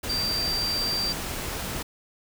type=tone in noise; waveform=sine; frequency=4699 Hz; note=D8; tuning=in tune; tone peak=-25 dBFS; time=0.09-1.13 s; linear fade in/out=10 ms; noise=pink; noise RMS=-32 dBFS; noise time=0.03-1.83 s; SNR=+4 dB; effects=none